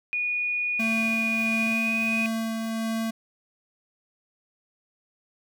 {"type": "tone with pitch glide", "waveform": "sine", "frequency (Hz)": [2456, 2487], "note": ["D#7", "D#7"], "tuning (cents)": [-23, -1], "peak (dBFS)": -24, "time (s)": [0.13, 2.26], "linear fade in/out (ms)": 0, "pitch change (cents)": 22, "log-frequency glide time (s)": [1.57, 1.95]}
{"type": "tone with tremolo", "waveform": "square", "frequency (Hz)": 224.6, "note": "A3", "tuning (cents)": 36, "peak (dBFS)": -26, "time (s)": [0.79, 3.11], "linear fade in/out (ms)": 10, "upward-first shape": "sine", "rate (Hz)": 1.5, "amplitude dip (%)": 25}
{"effects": []}